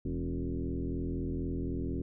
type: tone with frequency modulation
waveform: sine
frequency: 105.2 Hz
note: G#2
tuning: 23 cents sharp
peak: -31 dBFS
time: 0.05-2.02 s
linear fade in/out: 5 ms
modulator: 84 Hz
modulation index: 3.1
effects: none